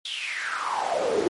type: noise with high-pass filter sweep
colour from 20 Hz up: brown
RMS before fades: -27 dBFS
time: 0.05-1.28 s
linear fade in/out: 5 ms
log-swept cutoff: 3500 to 340 Hz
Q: 6.9
effects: low-pass 12000 Hz 12 dB/octave + MP3 48 kbps